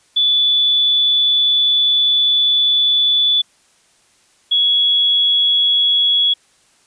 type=tone pair in turn; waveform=sine; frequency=3465 / 3353 Hz; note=A7 / G#7; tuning=-27 / +16 cents; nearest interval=minor second; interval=57 cents; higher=first; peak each=-11 dBFS; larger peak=neither; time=0.16-3.42 / 4.51-6.34 s; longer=first; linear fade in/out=10 ms; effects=white hiss -55 dBFS RMS until 6.86 s + resampled to 22050 Hz